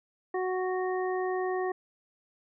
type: harmonic tone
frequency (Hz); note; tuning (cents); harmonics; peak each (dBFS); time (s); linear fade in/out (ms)
369.9; F#4; 0; 1 / 2 / 3 / 5; -29 / -34 / -39 / -40; 0.34-1.72; 5
effects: none